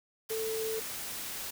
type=tone in noise; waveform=sine; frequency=441.9 Hz; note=A4; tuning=7 cents sharp; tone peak=-32 dBFS; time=0.3-0.8 s; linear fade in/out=10 ms; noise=white; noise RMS=-39 dBFS; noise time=0.29-1.51 s; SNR=+4 dB; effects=none